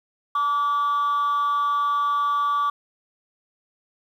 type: tone with frequency modulation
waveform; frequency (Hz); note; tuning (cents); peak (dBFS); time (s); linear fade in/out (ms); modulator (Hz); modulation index
sine; 1153; D6; -32; -17; 0.35-2.7; 5; 273; 0.28
effects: tanh soft clip ceiling -18 dBFS + 9-bit